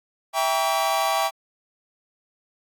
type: chord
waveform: 45% pulse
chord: E diminished seventh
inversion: none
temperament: just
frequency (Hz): 659.3 / 791.1 / 949.3 / 1139.2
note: E5 / G5 / Bb5 / Db6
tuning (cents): 0 / +16 / +31 / +47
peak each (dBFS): -26 / -24 / -30 / -26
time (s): 0.33-1.31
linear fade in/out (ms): 50
effects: AAC 64 kbps